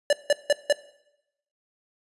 square tone bursts, 581 Hz, D5, 19 cents flat, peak -17 dBFS, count 4, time 0.1-0.726 s, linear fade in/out 2 ms, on 29 ms, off 170 ms, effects noise-tail reverb RT60 0.8 s tail -18 dB re dry + resampled to 24000 Hz

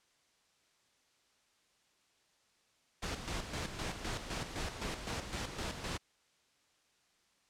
pink noise with tremolo, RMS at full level -38 dBFS, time 3.02-5.98 s, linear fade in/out 10 ms, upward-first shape square, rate 3.9 Hz, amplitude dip 55%, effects white hiss -72 dBFS RMS until 7.49 s + low-pass 7000 Hz 12 dB/octave

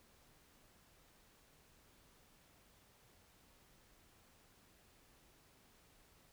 silence, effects pink hiss -68 dBFS RMS until 6.32 s

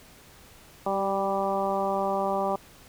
harmonic tone with a mistuned harmonic, 196 Hz, G3, in tune, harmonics 1 / 2 / 3 / 4 / 5 / 6, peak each -34 / -32 / -29 / -29 / -33 / -34 dBFS, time 0.86-2.56 s, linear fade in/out 5 ms, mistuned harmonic 2, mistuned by -16 cents, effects pink hiss -52 dBFS RMS until 2.88 s

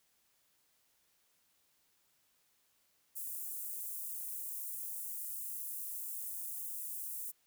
white high-pass noise, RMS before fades -42 dBFS, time 3.15-7.32 s, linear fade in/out 20 ms, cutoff 9000 Hz, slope 24 dB/octave, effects white hiss -74 dBFS RMS until 7.46 s

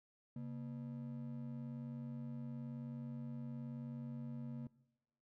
triangle ring-modulated tone, 185 Hz, F#3, in tune, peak -38 dBFS, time 0.36-4.67 s, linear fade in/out 2 ms, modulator 49.5 Hz, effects noise-tail reverb RT60 0.9 s tail -20 dB re dry

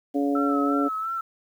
harmonic tone, 141.5 Hz, C#3, 36 cents sharp, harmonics 2 / 3 / 4 / 5, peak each -22 / -30 / -31 / -32 dBFS, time 0.14-0.89 s, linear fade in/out 20 ms
sine tone with vibrato, 1318.5 Hz, E6, in tune, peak -26 dBFS, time 0.35-1.21 s, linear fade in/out 5 ms, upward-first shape sine, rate 2.9 Hz, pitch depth 45 cents each way
effects 9-bit

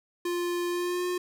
square tone with pitch glide, 350 to 358.4 Hz, F4 to F4, +4 to +45 cents, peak -28 dBFS, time 0.25-1.18 s, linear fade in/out 5 ms, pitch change +41 cents, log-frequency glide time 0.69-1.06 s, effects none

